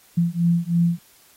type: beating tone pair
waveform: sine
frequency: 169.2 / 172.3 Hz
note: E3 / F3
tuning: +45 / -23 cents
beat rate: 3.1 Hz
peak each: -20 dBFS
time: 0.17-0.99 s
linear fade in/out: 10 ms
effects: white hiss -54 dBFS RMS until 1.36 s + AAC 48 kbps